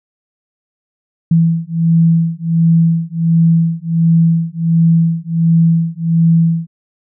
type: beating tone pair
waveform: sine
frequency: 164.81 / 166.21 Hz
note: E3 / E3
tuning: 0 / +15 cents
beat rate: 1.4 Hz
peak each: -12 dBFS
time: 1.31-6.67 s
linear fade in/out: 5 ms
effects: none